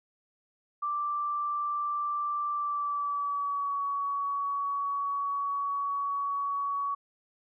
sine tone with pitch glide, 1174.7 to 1126.2 Hz, D6 to C#6, 0 to +27 cents, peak -28 dBFS, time 0.82-6.95 s, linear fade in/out 10 ms, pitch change -73 cents, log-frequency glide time 2.52-3.78 s, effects none

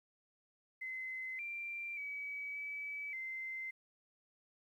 sine tone with pitch steps, 2051 / 2364 / 2278 / 2293 / 2075 Hz, C7 / D7 / C#7 / D7 / C7, -35 / +11 / +47 / -42 / -15 cents, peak -40 dBFS, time 0.81-3.71 s, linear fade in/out 10 ms, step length 580 ms, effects 12-bit

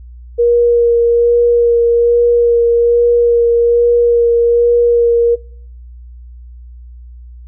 sine tone with vibrato, 473.2 Hz, A#4, 26 cents sharp, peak -7 dBFS, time 0.38-5.36 s, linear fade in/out 20 ms, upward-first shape sine, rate 1.2 Hz, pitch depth 12 cents each way, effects noise-tail reverb RT60 0.6 s tail -25 dB re dry + added 60 Hz sine -31 dBFS peak until 7.47 s

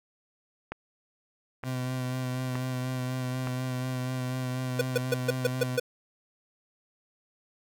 click train, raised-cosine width 0.5 ms, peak -19 dBFS, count 4, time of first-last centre 0.72-3.472 s, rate 1.09 Hz
30% pulse tone with vibrato, 127.7 Hz, C3, 42 cents flat, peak -27 dBFS, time 1.63-5.8 s, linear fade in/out 50 ms, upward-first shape sine, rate 4.1 Hz, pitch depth 21 cents each way
square tone bursts, 492.4 Hz, B4, 5 cents flat, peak -22 dBFS, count 7, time 4.79-5.798 s, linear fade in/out 5 ms, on 24 ms, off 140 ms
effects none

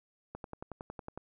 click train, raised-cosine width 1 ms, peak -27 dBFS, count 10, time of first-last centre 0.35-1.176 s, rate 10.9 Hz, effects none

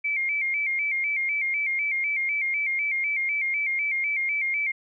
sine tone with vibrato, 2217 Hz, C#7, in tune, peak -23 dBFS, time 0.04-4.72 s, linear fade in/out 10 ms, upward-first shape square, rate 4 Hz, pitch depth 71 cents each way, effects none

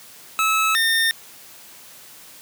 25% pulse tone pair in turn, 1300 / 1818.4 Hz, E6 / A#6, -24 / -43 cents, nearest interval tritone, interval 581 cents, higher second, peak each -13 dBFS, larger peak neither, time 0.39-0.75 / 0.75-1.11 s, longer neither, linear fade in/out 0 ms, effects white hiss -44 dBFS RMS until 2.41 s + high-pass 100 Hz 12 dB/octave

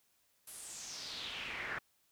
brown noise with band-pass filter sweep, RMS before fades -44 dBFS, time 0.47-1.79 s, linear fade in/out 5 ms, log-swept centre 11000 to 1600 Hz, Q 3.7, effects white hiss -74 dBFS RMS until 2.11 s

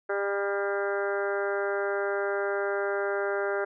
harmonic tone with a mistuned harmonic, 200 Hz, G3, 35 cents sharp, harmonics 2 / 3 / 4 / 5 / 6 / 7 / 8 / 9 / 10, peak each -29 / -32 / -37 / -43 / -40 / -35 / -36 / -47 / -46 dBFS, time 0.09-3.65 s, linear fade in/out 10 ms, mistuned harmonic 5, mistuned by -32 cents, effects none

